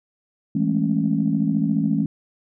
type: chord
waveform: sine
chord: A major seventh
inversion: second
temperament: just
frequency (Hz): 165 / 206.2 / 220 / 275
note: E3 / G#3 / A3 / C#4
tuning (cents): +2 / -12 / 0 / -14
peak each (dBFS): -23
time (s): 0.55-2.06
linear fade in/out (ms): 5
effects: tanh soft clip ceiling -7 dBFS